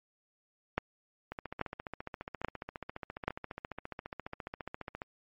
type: two click trains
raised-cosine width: 0.5 ms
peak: -24 / -14 dBFS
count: 55 / 4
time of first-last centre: 1.32-5.019 / 0.78-3.28 s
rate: 14.6 / 1.2 Hz
effects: MP3 32 kbps